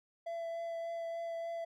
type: tone with vibrato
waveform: triangle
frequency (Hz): 670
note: E5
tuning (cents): +28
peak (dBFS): -35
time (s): 0.26-1.65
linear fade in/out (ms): 10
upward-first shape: triangle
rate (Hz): 3.4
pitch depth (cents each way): 13
effects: none